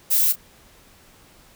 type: noise with echo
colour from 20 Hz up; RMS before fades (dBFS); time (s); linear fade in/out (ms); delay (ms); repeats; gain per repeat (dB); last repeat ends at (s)
violet; -18; 0.1-0.33; 20; 31; 1; -14; 0.361
effects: pink hiss -52 dBFS RMS until 1.55 s